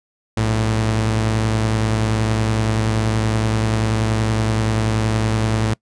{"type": "tone pair together", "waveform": "sawtooth", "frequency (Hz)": [60.42, 110.3], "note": ["B1", "A2"], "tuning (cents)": [-37, 5], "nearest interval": "minor seventh", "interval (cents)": 1042, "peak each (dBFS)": [-21, -13], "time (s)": [0.37, 5.74], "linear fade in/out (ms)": 5, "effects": ["noise-tail reverb RT60 0.1 s tail -24 dB re dry", "resampled to 22050 Hz"]}